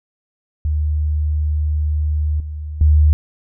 sine tone with level steps, 75.7 Hz, D#2, 47 cents flat, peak -15 / -24 / -8 dBFS, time 0.65-3.13 s, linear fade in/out 0 ms, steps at 2.4 / 2.81 s, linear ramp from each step 2 ms, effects none

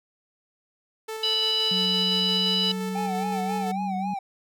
sawtooth tone with tremolo, 440 Hz, A4, in tune, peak -27 dBFS, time 1.08-3.72 s, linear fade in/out 10 ms, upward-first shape square, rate 5.8 Hz, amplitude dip 25%
harmonic tone, 987.8 Hz, B5, in tune, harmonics 3 / 4 / 5, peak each -24 / -26 / -31 dBFS, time 1.23-2.72 s, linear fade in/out 5 ms
sine tone with pitch glide, 185 to 191.75 Hz, F#3 to G3, 0 to -38 cents, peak -28 dBFS, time 1.71-4.14 s, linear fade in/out 5 ms, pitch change +62 cents, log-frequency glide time 2.19-3.74 s
triangle tone with vibrato, 784 Hz, G5, in tune, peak -26 dBFS, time 2.95-4.19 s, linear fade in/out 5 ms, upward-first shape sine, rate 3.7 Hz, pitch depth 110 cents each way
effects none

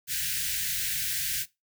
white band-stop noise, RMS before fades -30 dBFS, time 0.07-1.46 s, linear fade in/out 50 ms, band 180 to 1500 Hz, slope 96 dB/octave, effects noise-tail reverb RT60 0.2 s tail -19 dB re dry

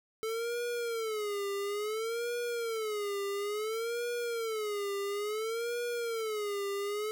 square tone with vibrato, 437.6 Hz, A4, 9 cents flat, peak -33 dBFS, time 0.23-7.11 s, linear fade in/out 0 ms, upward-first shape sine, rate 0.58 Hz, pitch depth 160 cents each way, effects none

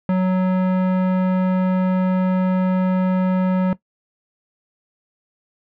sine tone with tanh clipping, 185.4 Hz, F#3, 4 cents sharp, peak -17 dBFS, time 0.09-3.73 s, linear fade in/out 2 ms, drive 17 dB, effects noise-tail reverb RT60 0.1 s tail -17 dB re dry

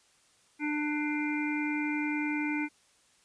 harmonic tone, 298.2 Hz, D4, 27 cents sharp, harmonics 1 / 3 / 5 / 7 / 8, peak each -30 / -40 / -41 / -37 / -38 dBFS, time 0.59-2.69 s, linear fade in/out 50 ms, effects white hiss -65 dBFS RMS until 3.24 s + resampled to 22050 Hz

